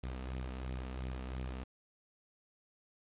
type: tone with flanger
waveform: sawtooth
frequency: 64 Hz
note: C2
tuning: 38 cents flat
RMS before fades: -41 dBFS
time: 0.03-1.64 s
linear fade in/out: 10 ms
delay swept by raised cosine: 0.33 to 4.53 ms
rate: 2.9 Hz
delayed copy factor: +0.5
effects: resampled to 8000 Hz + 10-bit